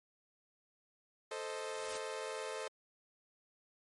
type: chord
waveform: sawtooth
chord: A diminished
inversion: none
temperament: equal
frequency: 440 / 523.3 / 622.3 Hz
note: A4 / C5 / Eb5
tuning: 0 / 0 / 0 cents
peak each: -39 / -40 / -42 dBFS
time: 1.31-2.68 s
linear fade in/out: 5 ms
type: noise with exponential growth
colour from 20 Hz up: white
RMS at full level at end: -43 dBFS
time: 1.37-1.97 s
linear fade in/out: 1 ms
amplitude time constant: 130 ms
effects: MP3 48 kbps